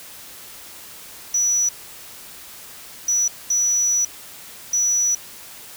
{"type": "tone bursts at uneven times", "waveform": "sine", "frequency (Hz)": 5900, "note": "F#8", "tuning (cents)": -6, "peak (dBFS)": -15, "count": 4, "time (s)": [[1.34, 1.69], [3.08, 3.28], [3.5, 4.05], [4.73, 5.15]], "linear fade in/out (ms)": 5, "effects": ["tanh soft clip ceiling -12 dBFS", "white hiss -40 dBFS RMS until 5.76 s"]}